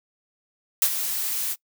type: noise with ADSR envelope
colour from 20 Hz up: blue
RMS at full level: -17 dBFS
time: 0.82-1.56 s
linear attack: 3 ms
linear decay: 66 ms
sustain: -10 dB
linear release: 42 ms
effects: noise-tail reverb RT60 0.1 s tail -23 dB re dry